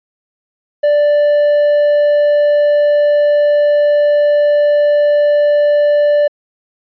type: tone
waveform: triangle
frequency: 587.3 Hz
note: D5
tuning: in tune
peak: -6 dBFS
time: 0.83-6.28 s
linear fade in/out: 10 ms
effects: resampled to 11025 Hz